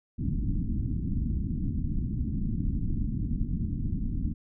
pink low-pass noise, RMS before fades -29 dBFS, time 0.18-4.34 s, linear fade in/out 20 ms, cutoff 280 Hz, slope 48 dB/octave, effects none

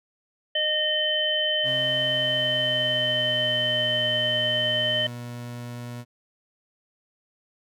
harmonic tone, 613 Hz, D#5, 26 cents flat, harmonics 1 / 3 / 5, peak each -28 / -29 / -23 dBFS, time 0.55-5.07 s, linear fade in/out 5 ms
30% pulse tone with pitch glide, 130.81 to 120.65 Hz, C3 to B2, 0 to -40 cents, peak -31 dBFS, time 1.63-6.05 s, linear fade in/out 50 ms, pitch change -140 cents, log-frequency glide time 2.07-4 s
effects none

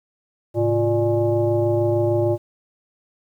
sine tone with frequency modulation, 349.7 Hz, F4, 2 cents sharp, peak -16 dBFS, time 0.54-2.38 s, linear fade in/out 50 ms, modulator 242 Hz, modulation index 1.2, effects 9-bit

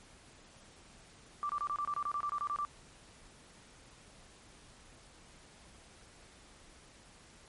sine tone bursts, 1173 Hz, D6, 2 cents flat, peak -32 dBFS, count 14, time 1.43-2.65 s, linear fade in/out 0 ms, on 63 ms, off 26 ms, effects pink hiss -58 dBFS RMS until 7.48 s + MP3 48 kbps

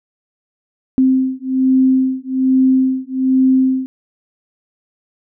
sine beating tone pair, 260.6 / 261.8 Hz, C4 / C4, -7 / +1 cents, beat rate 1.2 Hz, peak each -14 dBFS, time 0.98-3.86 s, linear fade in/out 0 ms, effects none

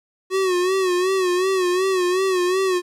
square tone with vibrato, 370 Hz, F#4, in tune, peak -18 dBFS, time 0.3-2.82 s, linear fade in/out 50 ms, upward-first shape sine, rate 2.7 Hz, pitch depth 72 cents each way, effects low-pass 10000 Hz 12 dB/octave + 10-bit

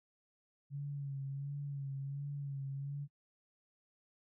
sine tone with vibrato, 139.9 Hz, C#3, 16 cents sharp, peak -38 dBFS, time 0.7-3.08 s, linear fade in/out 50 ms, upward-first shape sine, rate 1.4 Hz, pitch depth 41 cents each way, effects noise-tail reverb RT60 0.1 s tail -26 dB re dry

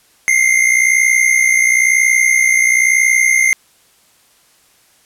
square tone pair together, 2070 / 2131 Hz, C7 / C7, -19 / +31 cents, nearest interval minor second, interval 50 cents, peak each -13 dBFS, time 0.28-3.53 s, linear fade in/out 0 ms, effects white hiss -52 dBFS RMS until 5.05 s + low-pass 12000 Hz 12 dB/octave

